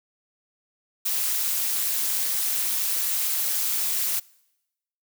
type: noise with amplitude modulation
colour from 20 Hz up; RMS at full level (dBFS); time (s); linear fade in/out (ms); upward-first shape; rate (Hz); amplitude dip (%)
blue; -22; 1.05-4.2; 10; sine; 212; 70
effects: noise-tail reverb RT60 0.9 s tail -24 dB re dry